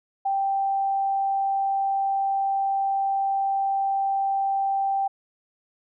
sine tone, 784 Hz, G5, in tune, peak -21 dBFS, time 0.25-5.08 s, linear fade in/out 10 ms, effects none

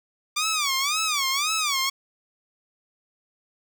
10% pulse tone with vibrato, 1174.7 Hz, D6, in tune, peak -14 dBFS, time 0.36-1.9 s, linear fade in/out 10 ms, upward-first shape sine, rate 1.9 Hz, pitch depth 180 cents each way, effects none

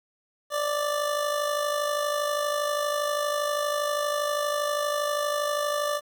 25% pulse tone with amplitude modulation, 587.3 Hz, D5, in tune, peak -19 dBFS, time 0.5-6.01 s, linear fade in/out 50 ms, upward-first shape sine, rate 52.5 Hz, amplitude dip 50%, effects 10-bit

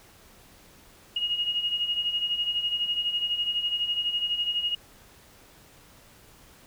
sine beating tone pair, 2865 / 2877 Hz, F7 / F#7, +44 / -49 cents, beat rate 12 Hz, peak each -32 / -26 dBFS, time 1.16-4.75 s, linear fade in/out 5 ms, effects pink hiss -54 dBFS RMS until 6.66 s

